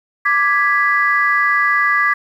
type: chord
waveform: sine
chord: G# diminished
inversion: second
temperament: equal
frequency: 1174.7 / 1661.2 / 1975.5 Hz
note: D6 / G#6 / B6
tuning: 0 / 0 / 0 cents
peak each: -16 dBFS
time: 0.25-2.14 s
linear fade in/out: 10 ms
effects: tanh soft clip ceiling -2 dBFS + 8-bit